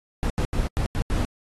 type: noise bursts at uneven times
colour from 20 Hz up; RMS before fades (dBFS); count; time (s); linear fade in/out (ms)
brown; -23; 6; 0.23-0.3 / 0.38-0.45 / 0.53-0.67 / 0.77-0.86 / 0.95-1.02 / 1.1-1.25; 0
effects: AAC 32 kbps